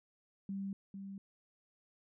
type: tone with echo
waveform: sine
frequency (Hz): 196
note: G3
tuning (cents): 0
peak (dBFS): -37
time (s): 0.49-0.73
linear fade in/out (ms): 2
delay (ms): 450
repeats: 1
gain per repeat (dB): -6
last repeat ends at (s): 1.18
effects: none